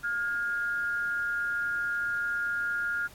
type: tone pair together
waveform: sine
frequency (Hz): 1416.5 / 1644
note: F6 / G#6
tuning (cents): +24 / -18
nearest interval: minor third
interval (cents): 258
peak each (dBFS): -28 / -35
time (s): 0.03-3.08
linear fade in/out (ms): 20
effects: pink hiss -53 dBFS RMS until 3.14 s + AAC 64 kbps

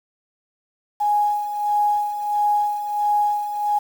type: tone with tremolo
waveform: sine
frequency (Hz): 830.6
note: G#5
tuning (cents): 0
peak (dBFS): -15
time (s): 1-3.79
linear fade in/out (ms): 10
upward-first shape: sine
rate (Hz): 1.5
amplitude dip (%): 65
effects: 7-bit

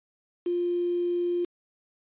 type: tone with quantisation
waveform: sine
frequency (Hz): 350.3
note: F4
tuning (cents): +5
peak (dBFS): -24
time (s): 0.46-1.45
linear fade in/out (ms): 5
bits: 7
effects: resampled to 8000 Hz

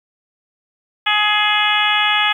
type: harmonic tone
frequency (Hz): 420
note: G#4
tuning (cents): +19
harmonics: 2 / 3 / 4 / 5 / 6 / 7 / 8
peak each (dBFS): -21 / -21 / -21 / -21 / -21 / -21 / -21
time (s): 1.06-2.33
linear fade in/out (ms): 10
effects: 8-bit

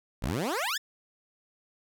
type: exponential sweep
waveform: 15% pulse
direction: up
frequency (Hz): 48.9 to 1873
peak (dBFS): -22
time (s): 0.22-0.78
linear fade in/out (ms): 10
effects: none

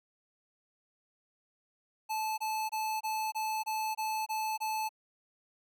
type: tone bursts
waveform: square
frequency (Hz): 870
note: A5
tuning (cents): -20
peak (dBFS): -32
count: 9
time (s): 2.09-4.892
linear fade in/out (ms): 20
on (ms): 290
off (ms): 24
effects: none

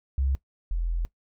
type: tone pair in turn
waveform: sine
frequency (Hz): 67.2 / 42.33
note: C2 / E1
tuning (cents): +47 / +47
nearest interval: minor sixth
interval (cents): 800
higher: first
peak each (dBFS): -22 / -24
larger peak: first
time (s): 0.18-0.35 / 0.71-1.05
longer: second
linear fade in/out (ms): 0
effects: noise-tail reverb RT60 0.1 s tail -18 dB re dry

